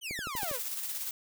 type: exponential sweep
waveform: sawtooth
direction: down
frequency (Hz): 3186 to 440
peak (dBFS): -32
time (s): 0.01-0.6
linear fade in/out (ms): 50
type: click train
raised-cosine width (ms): 2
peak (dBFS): -28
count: 6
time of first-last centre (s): 0.11-0.513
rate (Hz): 12.4
type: noise with tremolo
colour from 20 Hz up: blue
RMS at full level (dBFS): -35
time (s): 0.36-1.11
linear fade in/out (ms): 2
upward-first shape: square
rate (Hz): 17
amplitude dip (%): 35
effects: none